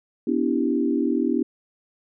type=chord; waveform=sine; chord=E minor seventh; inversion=second; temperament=equal with one note detuned; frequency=246.9 / 287.8 / 329.6 / 392 Hz; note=B3 / D4 / E4 / G4; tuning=0 / -35 / 0 / 0 cents; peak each=-24 / -24 / -25 / -28 dBFS; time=0.27-1.43 s; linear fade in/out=5 ms; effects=none